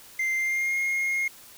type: tone with pitch glide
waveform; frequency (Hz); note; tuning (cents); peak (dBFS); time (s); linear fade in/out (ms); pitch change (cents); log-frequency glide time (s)
triangle; 2088 to 2143; C7 to C7; -4 to +41; -22; 0.19-1.28; 5; +45; 0.35-0.78
effects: white hiss -49 dBFS RMS until 1.57 s